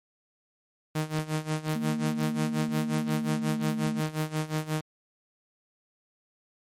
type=tone with tremolo; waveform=sawtooth; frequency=155.2 Hz; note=D#3; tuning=4 cents flat; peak=-21 dBFS; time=0.95-4.81 s; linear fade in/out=5 ms; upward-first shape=sine; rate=5.6 Hz; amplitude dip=85%
type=tone with pitch glide; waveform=sine; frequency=228.3 to 221.9 Hz; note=A#3 to A3; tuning=-36 to +15 cents; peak=-28 dBFS; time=1.75-4.01 s; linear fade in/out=10 ms; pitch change=-49 cents; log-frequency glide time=2.93-3.72 s
effects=MP3 64 kbps